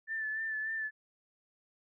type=tone with vibrato; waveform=sine; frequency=1760 Hz; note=A6; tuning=in tune; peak=-33 dBFS; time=0.07-0.91 s; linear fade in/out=50 ms; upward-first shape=sine; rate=3.4 Hz; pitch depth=31 cents each way; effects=none